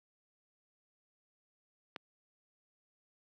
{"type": "click", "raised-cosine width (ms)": 0.3, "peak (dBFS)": -24, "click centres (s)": 1.962, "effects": ["high-pass 200 Hz 12 dB/octave"]}